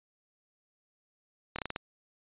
slowing click train, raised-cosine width 0.3 ms, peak -18 dBFS, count 6, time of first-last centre 1.56-1.761 s, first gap 26 ms, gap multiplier 1.22, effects resampled to 8000 Hz

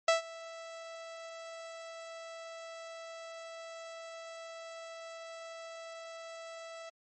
sawtooth tone with ADSR envelope, 659.3 Hz, E5, in tune, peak -18 dBFS, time 0.08-6.9 s, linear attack 4 ms, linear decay 130 ms, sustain -22 dB, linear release 12 ms, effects MP3 32 kbps

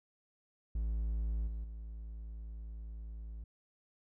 triangle tone with level steps, 55 Hz, A1, in tune, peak -30 / -35 / -40 dBFS, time 0.75-3.44 s, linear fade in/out 5 ms, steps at 1.47 / 1.64 s, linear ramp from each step 5 ms, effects none

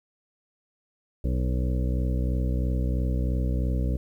harmonic tone with a mistuned harmonic, 63 Hz, B1, 35 cents sharp, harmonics 1 / 2 / 3 / 4 / 5 / 7 / 8 / 9, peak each -24 / -30 / -34 / -36 / -38 / -41 / -42 / -43 dBFS, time 1.24-3.97 s, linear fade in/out 5 ms, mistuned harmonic 9, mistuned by -19 cents, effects 10-bit

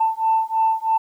sine beating tone pair, 888 / 891.1 Hz, A5 / A5, +16 / +22 cents, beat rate 3.1 Hz, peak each -19 dBFS, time 0-0.98 s, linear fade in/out 10 ms, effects tanh soft clip ceiling -9 dBFS + 9-bit

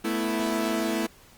sawtooth chord, A suspended second, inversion none, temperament equal, 220 / 246.9 / 329.6 Hz, A3 / B3 / E4, 0 / 0 / 0 cents, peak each -25 / -28 / -24 dBFS, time 0.04-1.07 s, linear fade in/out 10 ms, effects pink hiss -54 dBFS RMS until 1.37 s + Opus 32 kbps

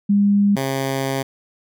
sine / 10% pulse tone pair in turn, 202.3 / 135.02 Hz, G#3 / C#3, -45 / -45 cents, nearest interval perfect fifth, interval 700 cents, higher first, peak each -12 dBFS, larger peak neither, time 0.09-0.56 / 0.56-1.23 s, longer second, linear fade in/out 10 ms, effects none

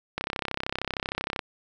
click train, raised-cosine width 0.3 ms, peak -12 dBFS, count 41, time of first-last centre 0.18-1.392 s, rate 33 Hz, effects none

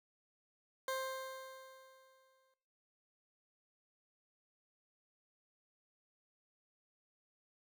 20% pulse tone with exponential decay, 526 Hz, C5, 9 cents sharp, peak -31 dBFS, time 0.88-2.54 s, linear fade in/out 2 ms, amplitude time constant 360 ms, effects noise-tail reverb RT60 0.6 s tail -18 dB re dry

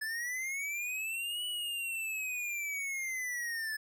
square linear two-way sweep, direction up then down, 1723 to 2960 to 1723 Hz, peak -35 dBFS, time 0.01-3.77 s, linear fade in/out 10 ms, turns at 1.45 s, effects none

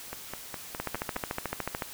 two click trains, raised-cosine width 0.5 ms, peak -15 / -20 dBFS, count 15 / 6, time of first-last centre 0.8-1.822 / 0.13-1.161 s, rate 13.7 / 4.85 Hz, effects white hiss -44 dBFS RMS until 1.93 s

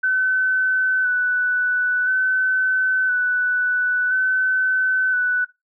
sine tone with vibrato, 1503 Hz, F#6, 27 cents sharp, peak -16 dBFS, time 0.03-5.45 s, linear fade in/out 10 ms, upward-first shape square, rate 0.49 Hz, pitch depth 18 cents each way, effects noise-tail reverb RT60 0.2 s tail -19 dB re dry

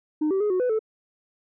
sine tone with pitch steps, 305.5 / 385.5 / 418.3 / 367.9 / 498.5 / 437.7 Hz, D#4 / G4 / G#4 / F#4 / B4 / A4, -32 / -29 / +12 / -10 / +16 / -9 cents, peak -18 dBFS, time 0.21-0.792 s, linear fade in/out 10 ms, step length 97 ms, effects tanh soft clip ceiling -19 dBFS

